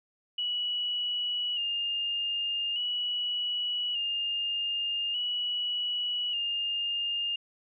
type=tone with vibrato; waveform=sine; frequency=2876 Hz; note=F#7; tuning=50 cents flat; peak=-28 dBFS; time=0.38-7.36 s; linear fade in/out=5 ms; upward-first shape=square; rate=0.42 Hz; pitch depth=35 cents each way; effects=none